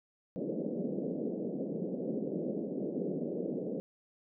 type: band-pass noise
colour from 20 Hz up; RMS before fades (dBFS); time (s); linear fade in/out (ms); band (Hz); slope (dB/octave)
pink; -36; 0.36-3.8; 0; 170 to 550; 48
effects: none